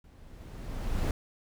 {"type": "noise with level ramp", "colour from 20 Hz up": "brown", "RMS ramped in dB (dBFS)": [-55, -27], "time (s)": [0.04, 1.11], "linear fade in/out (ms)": 2, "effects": []}